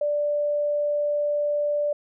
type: tone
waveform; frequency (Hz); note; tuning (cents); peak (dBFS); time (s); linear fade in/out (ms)
sine; 587.3; D5; 0; -21; 0.01-1.93; 5
effects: none